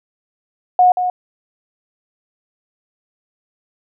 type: tone with echo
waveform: sine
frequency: 727 Hz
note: F#5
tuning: 31 cents flat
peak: -7 dBFS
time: 0.79-0.92 s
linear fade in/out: 2 ms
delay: 180 ms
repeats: 1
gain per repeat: -8 dB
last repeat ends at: 1.1 s
effects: none